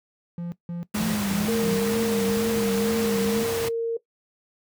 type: tone bursts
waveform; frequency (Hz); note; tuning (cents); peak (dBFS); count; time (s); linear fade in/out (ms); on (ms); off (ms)
triangle; 172.4; F3; -22; -26; 5; 0.38-1.76; 0; 140; 170
type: noise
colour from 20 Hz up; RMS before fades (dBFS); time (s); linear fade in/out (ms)
pink; -30; 0.94-3.69; 10
type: tone with vibrato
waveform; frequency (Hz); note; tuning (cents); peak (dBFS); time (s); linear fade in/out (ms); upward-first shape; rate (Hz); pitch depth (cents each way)
sine; 208.5; G#3; +7; -24; 0.94-3.44; 10; triangle; 2.1; 110
type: tone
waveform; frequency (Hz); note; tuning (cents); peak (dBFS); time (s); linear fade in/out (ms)
sine; 460; A#4; -23; -22; 1.48-3.97; 5
effects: noise-tail reverb RT60 0.1 s tail -17 dB re dry + high-pass 100 Hz 12 dB/octave